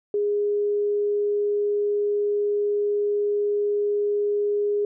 sine tone, 412 Hz, G#4, 14 cents flat, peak -20 dBFS, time 0.14-4.85 s, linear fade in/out 2 ms, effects none

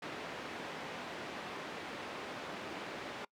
pink band-pass noise, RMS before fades -44 dBFS, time 0.02-3.25 s, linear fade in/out 5 ms, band 250 to 3000 Hz, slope 12 dB/octave, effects noise-tail reverb RT60 0.1 s tail -24 dB re dry

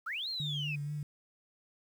sine linear two-way sweep, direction up then down, 1199 to 4300 to 2453 Hz, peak -34 dBFS, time 0.06-0.76 s, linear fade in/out 10 ms, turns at 0.29 s
sine tone with vibrato, 146.83 Hz, D3, in tune, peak -34 dBFS, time 0.4-1.03 s, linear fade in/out 2 ms, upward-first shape sine, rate 4.2 Hz, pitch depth 30 cents each way
effects tanh soft clip ceiling -27 dBFS + 10-bit

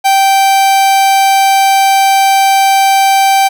45% pulse tone, 780 Hz, G5, 9 cents flat, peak -6 dBFS, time 0.04-3.49 s, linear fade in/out 20 ms, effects none

